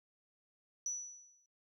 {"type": "tone with exponential decay", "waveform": "sine", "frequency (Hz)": 5920, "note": "F#8", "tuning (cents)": 0, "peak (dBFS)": -32, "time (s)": [0.86, 1.46], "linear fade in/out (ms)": 2, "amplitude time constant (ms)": 130, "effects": ["noise-tail reverb RT60 0.2 s tail -23 dB re dry", "tanh soft clip ceiling -31 dBFS"]}